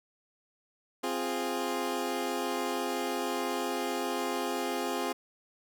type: chord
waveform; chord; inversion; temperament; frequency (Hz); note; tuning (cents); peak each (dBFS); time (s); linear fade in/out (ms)
20% pulse; F minor; second; equal; 261.6 / 349.2 / 415.3; C4 / F4 / Ab4; 0 / 0 / 0; -30; 1.03-5.13; 10
effects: none